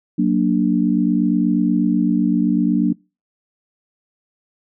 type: chord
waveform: sine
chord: Gb augmented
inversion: none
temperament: equal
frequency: 185 / 233.1 / 293.7 Hz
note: Gb3 / Bb3 / D4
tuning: 0 / 0 / 0 cents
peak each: -18 dBFS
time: 0.18-2.93 s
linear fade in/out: 10 ms
effects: noise-tail reverb RT60 0.3 s tail -25 dB re dry